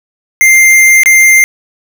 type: tone with dropouts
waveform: square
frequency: 2098 Hz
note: C7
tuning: 4 cents sharp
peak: -3 dBFS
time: 0.41-1.44 s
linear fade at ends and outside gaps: 0 ms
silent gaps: 1.034-1.059 s
effects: none